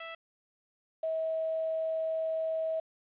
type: tone pair in turn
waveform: 10% pulse / sine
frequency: 659.3 / 643.1 Hz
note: E5 / E5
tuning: 0 / -43 cents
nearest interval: unison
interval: 43 cents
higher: first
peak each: -31 / -29 dBFS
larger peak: second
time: 0-0.15 / 1.03-2.8 s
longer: second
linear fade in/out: 5 ms
effects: resampled to 8000 Hz + 10-bit